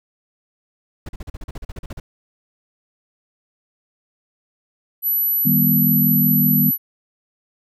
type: noise bursts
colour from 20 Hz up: brown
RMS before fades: -30 dBFS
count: 14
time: 1.06-2 s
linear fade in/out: 5 ms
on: 30 ms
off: 40 ms
type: tone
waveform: sine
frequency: 11840 Hz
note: F#9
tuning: in tune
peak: -16 dBFS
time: 5.02-6.78 s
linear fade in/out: 50 ms
type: chord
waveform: sine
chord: Eb augmented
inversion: none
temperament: equal with one note detuned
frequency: 155.56 / 196 / 241.2 Hz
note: Eb3 / G3 / B3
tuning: 0 / 0 / -41 cents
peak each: -19 dBFS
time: 5.45-6.71 s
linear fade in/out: 10 ms
effects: none